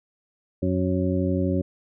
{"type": "harmonic tone", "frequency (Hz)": 92, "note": "F#2", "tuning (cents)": -9, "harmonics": [1, 2, 3, 4, 6], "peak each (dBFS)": [-26, -26, -26, -29, -30], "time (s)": [0.62, 1.62], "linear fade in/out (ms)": 10, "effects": []}